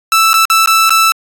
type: tone with dropouts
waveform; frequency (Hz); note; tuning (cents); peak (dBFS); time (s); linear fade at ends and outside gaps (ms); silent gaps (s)
sawtooth; 1321; E6; +3; -3; 0.12-1.12; 1; 0.332-0.34 / 0.453-0.5 / 0.66-0.674 / 0.895-0.905
effects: AAC 64 kbps